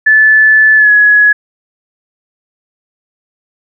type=tone with pitch glide; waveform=sine; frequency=1740 to 1683.6 Hz; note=A6 to G#6; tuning=-20 to +23 cents; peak=-3 dBFS; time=0.06-1.33 s; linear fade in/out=10 ms; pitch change=-57 cents; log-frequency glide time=0.76-0.91 s; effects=none